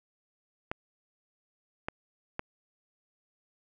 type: clicks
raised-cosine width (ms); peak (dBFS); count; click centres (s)
0.5; -17; 3; 0.715 / 1.885 / 2.394
effects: none